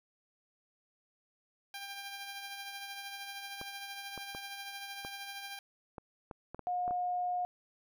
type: tone with tremolo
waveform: 10% pulse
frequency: 796 Hz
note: G5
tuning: 26 cents sharp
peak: -32 dBFS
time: 1.74-5.59 s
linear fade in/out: 2 ms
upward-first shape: triangle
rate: 13 Hz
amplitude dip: 45%
type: clicks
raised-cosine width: 1 ms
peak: -29 dBFS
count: 10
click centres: 3.614 / 4.177 / 4.349 / 5.049 / 5.982 / 6.312 / 6.546 / 6.593 / 6.879 / 6.909 s
type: tone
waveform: sine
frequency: 718 Hz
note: F5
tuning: 48 cents sharp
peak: -31 dBFS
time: 6.67-7.45 s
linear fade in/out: 0 ms
effects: none